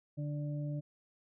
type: harmonic tone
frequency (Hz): 146.83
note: D3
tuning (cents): 0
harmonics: 1 / 2 / 4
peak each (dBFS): -35 / -44 / -48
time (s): 0.17-0.81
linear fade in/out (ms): 20
effects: none